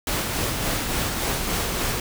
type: noise with tremolo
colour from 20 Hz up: pink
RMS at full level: -24 dBFS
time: 0.07-2 s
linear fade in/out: 2 ms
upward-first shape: sine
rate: 3.5 Hz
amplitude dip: 30%
effects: none